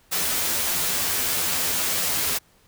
white noise with comb filter, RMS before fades -24 dBFS, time 0.11-2.39 s, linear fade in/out 20 ms, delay 12 ms, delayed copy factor +0.6, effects pink hiss -59 dBFS RMS until 2.67 s

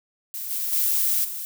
violet noise with level steps, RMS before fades -32 / -27 / -22 / -32 dBFS, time 0.34-1.45 s, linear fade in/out 0 ms, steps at 0.5 / 0.72 / 1.24 s, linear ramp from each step 10 ms, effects none

